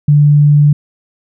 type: tone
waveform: sine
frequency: 146.83 Hz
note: D3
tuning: in tune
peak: -4 dBFS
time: 0.08-0.73 s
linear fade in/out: 5 ms
effects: none